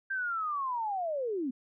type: linear sweep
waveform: sine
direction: down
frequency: 1591 to 240 Hz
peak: -30 dBFS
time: 0.1-1.51 s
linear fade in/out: 10 ms
effects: none